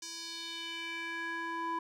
square tone with band-pass filter sweep, 332.7 Hz, E4, 16 cents sharp, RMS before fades -39 dBFS, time 0.02-1.79 s, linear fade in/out 5 ms, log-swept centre 5900 to 1000 Hz, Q 2.6, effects none

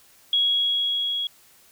sine tone with level ramp, 3322 Hz, G#7, in tune, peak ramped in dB -17 to -24 dBFS, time 0.33-1.27 s, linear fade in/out 2 ms, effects white hiss -55 dBFS RMS until 1.71 s

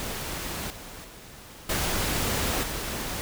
pink noise with level steps, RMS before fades -33 / -42 / -46 / -27 / -32 dBFS, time 0-3.21 s, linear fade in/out 0 ms, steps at 0.7 / 1.04 / 1.69 / 2.63 s, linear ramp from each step 5 ms, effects none

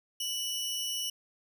sawtooth tone pair together, 2960 / 5552 Hz, F#7 / F8, 0 / -11 cents, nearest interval major seventh, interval 1089 cents, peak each -30 / -35 dBFS, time 0.2-1.1 s, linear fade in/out 5 ms, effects none

